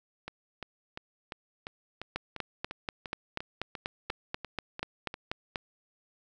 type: two click trains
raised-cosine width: 0.3 ms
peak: -22 / -16 dBFS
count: 15 / 15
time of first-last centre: 0.28-5.141 / 2.16-5.558 s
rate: 2.88 / 4.12 Hz
effects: none

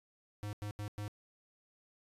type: tone bursts at uneven times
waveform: square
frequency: 103.83 Hz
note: G#2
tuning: in tune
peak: -39 dBFS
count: 4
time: 0.43-0.53 / 0.62-0.71 / 0.79-0.88 / 0.98-1.08 s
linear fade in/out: 0 ms
effects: resampled to 32000 Hz + 13-bit

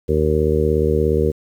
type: harmonic tone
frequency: 77 Hz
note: D#2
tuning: 17 cents flat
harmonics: 1 / 2 / 3 / 4 / 5 / 6 / 7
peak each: -20 / -23 / -25 / -27 / -20 / -19 / -30 dBFS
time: 0.08-1.32 s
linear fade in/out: 20 ms
effects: 8-bit

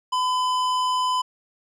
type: tone with hard clipping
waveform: sine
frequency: 1009 Hz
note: B5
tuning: 37 cents sharp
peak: -22 dBFS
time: 0.12-1.22 s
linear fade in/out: 10 ms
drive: 13 dB
effects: none

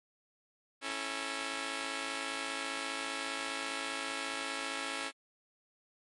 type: chord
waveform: 5% pulse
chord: A major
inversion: first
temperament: just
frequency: 275 / 330 / 440 Hz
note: C#4 / E4 / A4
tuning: -14 / +2 / 0 cents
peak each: -28 / -31 / -31 dBFS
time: 0.81-5.12 s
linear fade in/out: 50 ms
effects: MP3 48 kbps

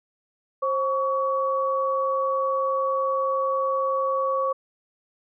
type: tone pair together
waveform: sine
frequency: 532 / 1127.3 Hz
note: C5 / C#6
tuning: +29 / +29 cents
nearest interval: octave + minor second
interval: 1300 cents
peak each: -24 dBFS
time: 0.62-4.53 s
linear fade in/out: 10 ms
effects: none

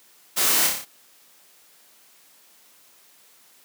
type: noise with echo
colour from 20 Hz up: white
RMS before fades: -22 dBFS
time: 0.36-0.68 s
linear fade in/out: 20 ms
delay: 29 ms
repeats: 6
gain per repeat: -3 dB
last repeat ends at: 0.854 s
effects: white hiss -55 dBFS RMS until 3.64 s + high-pass 200 Hz 12 dB/octave

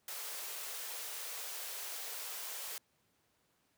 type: high-pass noise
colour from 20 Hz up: white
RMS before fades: -43 dBFS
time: 0.08-2.78 s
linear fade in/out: 2 ms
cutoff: 390 Hz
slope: 96 dB/octave
effects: pink hiss -75 dBFS RMS until 3.77 s + high-pass 100 Hz 12 dB/octave

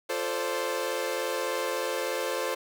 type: chord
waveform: sawtooth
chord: D minor seventh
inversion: first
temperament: equal with one note detuned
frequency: 349.2 / 440 / 523.3 / 579.9 Hz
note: F4 / A4 / C5 / D5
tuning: 0 / 0 / 0 / -22 cents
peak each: -33 / -30 / -27 / -33 dBFS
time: 0.09-2.55 s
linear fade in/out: 10 ms
effects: 9-bit

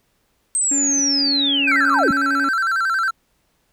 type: linear sweep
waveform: sine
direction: down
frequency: 8372 to 181.2 Hz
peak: -16 dBFS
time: 0.55-2.11 s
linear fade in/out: 0 ms
type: harmonic tone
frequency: 279.6 Hz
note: C#4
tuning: 15 cents sharp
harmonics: 1 / 2 / 3 / 5 / 6 / 7 / 8 / 9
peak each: -22 / -39 / -43 / -48 / -43 / -46 / -50 / -45 dBFS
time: 0.71-2.49 s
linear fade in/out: 5 ms
type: tone with vibrato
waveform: triangle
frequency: 1448 Hz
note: F#6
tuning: 38 cents flat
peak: -15 dBFS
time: 1.67-3.11 s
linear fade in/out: 10 ms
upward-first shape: square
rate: 11 Hz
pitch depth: 120 cents each way
effects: pink hiss -65 dBFS RMS until 3.72 s

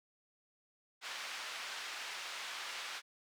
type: band-pass noise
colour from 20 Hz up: pink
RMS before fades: -44 dBFS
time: 1.01-3.02 s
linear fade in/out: 50 ms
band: 1300 to 4900 Hz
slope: 12 dB/octave
effects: none

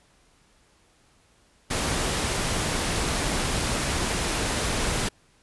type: noise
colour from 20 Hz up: pink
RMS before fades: -26 dBFS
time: 1.7-5.09 s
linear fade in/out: 10 ms
effects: pink hiss -61 dBFS RMS until 5.42 s + resampled to 24000 Hz

